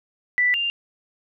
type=tone pair in turn; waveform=sine; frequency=1975.5 / 2794 Hz; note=B6 / F7; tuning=0 / 0 cents; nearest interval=tritone; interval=600 cents; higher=second; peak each=-16 / -21 dBFS; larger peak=first; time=0.38-0.54 / 0.54-0.7 s; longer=neither; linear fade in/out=0 ms; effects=none